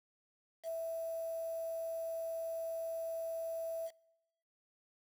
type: tone with quantisation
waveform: sine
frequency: 657 Hz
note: E5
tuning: 6 cents flat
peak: -36 dBFS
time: 0.63-3.91 s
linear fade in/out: 50 ms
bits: 9
effects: noise-tail reverb RT60 0.9 s tail -25 dB re dry